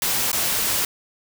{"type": "noise with dropouts", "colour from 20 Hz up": "white", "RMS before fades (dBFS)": -22, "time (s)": [0.02, 0.85], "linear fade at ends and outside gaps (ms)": 2, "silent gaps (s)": [0.317, 0.329], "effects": []}